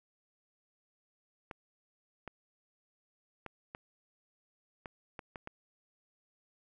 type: clicks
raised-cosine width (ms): 0.5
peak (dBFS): -27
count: 8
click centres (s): 1.512 / 2.277 / 3.463 / 3.749 / 4.858 / 5.192 / 5.358 / 5.474
effects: none